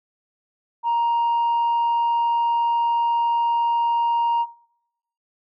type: tone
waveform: sine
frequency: 937 Hz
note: A#5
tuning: 9 cents sharp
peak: -16 dBFS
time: 0.83-4.46 s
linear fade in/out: 50 ms
effects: noise-tail reverb RT60 0.8 s tail -19 dB re dry + tanh soft clip ceiling -16 dBFS